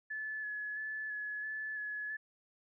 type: tone with vibrato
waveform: sine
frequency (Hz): 1716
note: A6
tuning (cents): -44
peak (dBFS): -37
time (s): 0.1-2.17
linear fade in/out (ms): 10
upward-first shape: square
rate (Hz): 1.5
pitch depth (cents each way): 17
effects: none